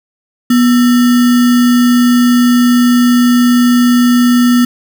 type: tone with sample-and-hold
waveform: sine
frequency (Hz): 243.7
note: B3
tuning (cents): -23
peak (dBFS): -5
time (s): 0.5-4.65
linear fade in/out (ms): 5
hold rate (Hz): 1575
effects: none